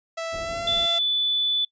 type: tone with pitch glide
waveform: sawtooth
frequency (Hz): 659 to 679.5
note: E5 to F5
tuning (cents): -1 to -48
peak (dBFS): -24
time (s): 0.17-0.99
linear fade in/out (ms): 10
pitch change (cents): +53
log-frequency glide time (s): 0.4-0.61
type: low-pass noise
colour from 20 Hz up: pink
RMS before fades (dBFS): -40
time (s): 0.32-0.87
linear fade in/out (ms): 20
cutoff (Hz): 760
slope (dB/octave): 48
type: tone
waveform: sine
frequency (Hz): 3480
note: A7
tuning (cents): -20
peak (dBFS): -20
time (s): 0.67-1.65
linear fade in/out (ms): 5
effects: noise-tail reverb RT60 0.1 s tail -23 dB re dry + resampled to 16000 Hz